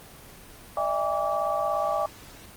sine tone cluster, 600 / 657 / 809 / 1153 Hz, D5 / E5 / G#5 / D6, +37 / -6 / -46 / -32 cents, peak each -29 dBFS, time 0.77-2.06 s, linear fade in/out 2 ms, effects pink hiss -47 dBFS RMS until 2.56 s + Opus 24 kbps

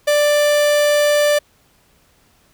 45% pulse tone, 589 Hz, D5, 5 cents sharp, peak -12 dBFS, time 0.07-1.39 s, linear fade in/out 10 ms, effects pink hiss -56 dBFS RMS until 2.53 s

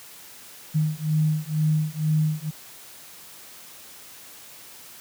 sine beating tone pair, 153.6 / 155.7 Hz, D#3 / D#3, -22 / +2 cents, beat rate 2.1 Hz, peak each -23 dBFS, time 0.74-2.51 s, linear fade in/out 20 ms, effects white hiss -45 dBFS RMS until 5 s + high-pass 80 Hz 12 dB/octave

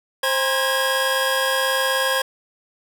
25% pulse tone cluster, 528 / 812 / 960 / 1643 Hz, C5 / G#5 / B5 / G#6, +16 / -39 / -49 / -19 cents, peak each -18 / -27 / -26 / -18 dBFS, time 0.23-2.22 s, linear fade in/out 5 ms, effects none

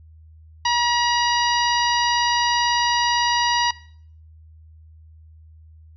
harmonic tone, 958 Hz, A#5, 47 cents sharp, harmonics 1 / 2 / 3 / 4 / 5 / 6, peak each -19 / -25 / -26 / -29 / -27 / -29 dBFS, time 0.65-3.71 s, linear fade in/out 5 ms, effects noise-tail reverb RT60 0.6 s tail -21 dB re dry + added 79 Hz sine -44 dBFS peak until 5.96 s

